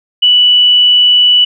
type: tone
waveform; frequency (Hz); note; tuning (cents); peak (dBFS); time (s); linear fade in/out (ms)
sine; 2960; F#7; 0; -4; 0.22-1.45; 10
effects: none